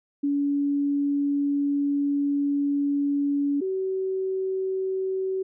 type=tone pair in turn; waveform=sine; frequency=284.3 / 379.5 Hz; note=C#4 / F#4; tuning=+44 / +44 cents; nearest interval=perfect fourth; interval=500 cents; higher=second; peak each=-21 / -24 dBFS; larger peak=first; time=0.23-3.61 / 3.61-5.43 s; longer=first; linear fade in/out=10 ms; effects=none